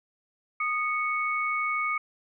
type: tone pair together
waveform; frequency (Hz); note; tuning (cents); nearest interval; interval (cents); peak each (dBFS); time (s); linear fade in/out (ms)
sine; 1235.7 / 2217; D#6 / C#7; -12 / 0; minor seventh; 1012; -28; 0.6-1.98; 5
effects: none